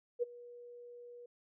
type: tone with ADSR envelope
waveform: sine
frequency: 482.3 Hz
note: B4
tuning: 41 cents flat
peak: -28 dBFS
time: 0.19-1.26 s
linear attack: 35 ms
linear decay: 18 ms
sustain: -21 dB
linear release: 5 ms
effects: none